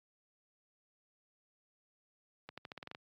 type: accelerating click train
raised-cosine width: 0.3 ms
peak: -29 dBFS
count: 9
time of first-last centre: 2.49-2.949 s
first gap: 86 ms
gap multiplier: 0.88
effects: high-pass 100 Hz 12 dB/octave + AAC 64 kbps